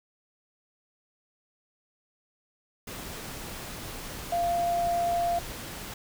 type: tone in noise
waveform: sine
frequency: 692 Hz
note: F5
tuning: 16 cents flat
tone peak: -24 dBFS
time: 4.32-5.39 s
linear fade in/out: 5 ms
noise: pink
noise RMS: -39 dBFS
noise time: 2.87-5.94 s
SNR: +12 dB
effects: none